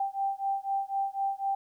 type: beating tone pair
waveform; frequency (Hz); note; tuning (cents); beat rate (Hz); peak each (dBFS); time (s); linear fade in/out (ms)
sine; 784 / 788; G5 / G5; 0 / +9; 4; -31; 0-1.55; 5
effects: 11-bit